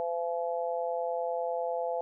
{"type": "harmonic tone", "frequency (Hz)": 170, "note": "F3", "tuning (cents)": -46, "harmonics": [3, 4, 5], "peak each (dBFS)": [-32, -33, -37], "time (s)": [0, 2.01], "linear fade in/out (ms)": 0, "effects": []}